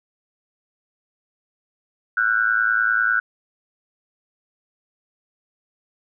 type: tone with amplitude modulation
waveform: sine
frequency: 1480 Hz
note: F#6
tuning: in tune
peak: -12 dBFS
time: 2.17-3.2 s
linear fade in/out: 5 ms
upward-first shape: sine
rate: 110 Hz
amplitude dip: 100%
effects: none